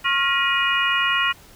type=tone cluster; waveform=sine; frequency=1089 / 1401 / 1900 / 2463 / 2888 Hz; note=C#6 / F6 / A#6 / D#7 / F#7; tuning=-31 / +5 / +33 / -18 / -43 cents; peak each=-24 dBFS; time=0.04-1.33 s; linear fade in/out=20 ms; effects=pink hiss -48 dBFS RMS until 1.55 s